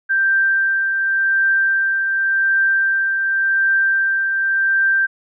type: tone with tremolo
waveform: sine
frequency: 1573 Hz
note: G6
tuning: 6 cents sharp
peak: -12 dBFS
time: 0.09-5.07 s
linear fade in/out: 20 ms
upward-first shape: triangle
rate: 0.89 Hz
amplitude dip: 40%
effects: none